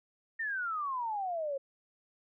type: exponential sweep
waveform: sine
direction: down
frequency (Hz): 1851 to 535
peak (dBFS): -32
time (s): 0.39-1.58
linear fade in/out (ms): 10
effects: none